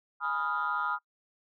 sine chord, F half-diminished seventh, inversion first, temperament equal, 830.6 / 987.8 / 1244.5 / 1396.9 Hz, Ab5 / Cb6 / Eb6 / F6, 0 / 0 / 0 / 0 cents, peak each -37 / -35 / -31 / -32 dBFS, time 0.2-0.99 s, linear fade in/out 50 ms, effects noise-tail reverb RT60 0.1 s tail -24 dB re dry + tanh soft clip ceiling -21 dBFS

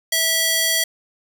square tone with high-pass filter, 653 Hz, E5, 17 cents flat, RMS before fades -19 dBFS, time 0.12-0.84 s, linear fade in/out 5 ms, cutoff 2500 Hz, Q 0.63, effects none

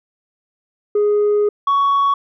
sine tone pair in turn, 415.3 / 1118 Hz, G#4 / C#6, 0 / +14 cents, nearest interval octave + perfect fourth, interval 1714 cents, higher second, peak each -10 dBFS, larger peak neither, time 0.95-1.49 / 1.67-2.14 s, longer first, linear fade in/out 5 ms, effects tanh soft clip ceiling -11 dBFS

